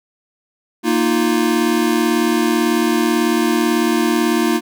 square chord, Bb suspended fourth, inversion none, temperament equal, 233.1 / 311.1 / 349.2 Hz, Bb3 / Eb4 / F4, 0 / 0 / 0 cents, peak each -19 dBFS, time 0.83-4.61 s, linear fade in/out 50 ms, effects none

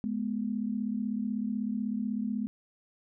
sine tone pair together, 210.3 / 246.4 Hz, G#3 / B3, +22 / -4 cents, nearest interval minor third, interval 274 cents, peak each -31 / -33 dBFS, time 0.04-2.47 s, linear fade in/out 0 ms, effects none

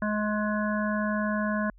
harmonic tone, 211 Hz, G#3, 28 cents sharp, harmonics 1 / 3 / 5 / 7 / 8, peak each -27 / -32 / -34 / -35 / -36 dBFS, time 0.02-1.7 s, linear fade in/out 2 ms, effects added 44 Hz sine -51 dBFS peak until 1.78 s

